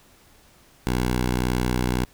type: tone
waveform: 10% pulse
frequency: 61.8 Hz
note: B1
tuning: 2 cents sharp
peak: -13 dBFS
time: 0.87-2.05 s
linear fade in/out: 0 ms
effects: pink hiss -55 dBFS RMS until 2.13 s